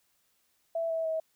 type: tone with pitch steps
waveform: sine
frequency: 662 / 651.4 / 640.9 Hz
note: E5 / E5 / E5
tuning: +7 / -21 / -49 cents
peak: -28 dBFS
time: 0.75-1.2 s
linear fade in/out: 5 ms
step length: 150 ms
effects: white hiss -72 dBFS RMS until 1.35 s